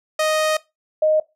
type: tone pair in turn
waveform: sawtooth / sine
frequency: 622.3 / 620 Hz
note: D#5 / D#5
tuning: 0 / -6 cents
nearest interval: unison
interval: 6 cents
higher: first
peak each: -13 dBFS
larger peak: neither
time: 0.19-0.57 / 1.02-1.2 s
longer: first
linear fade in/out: 5 ms
effects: noise-tail reverb RT60 0.2 s tail -19 dB re dry + low-pass 11000 Hz 12 dB/octave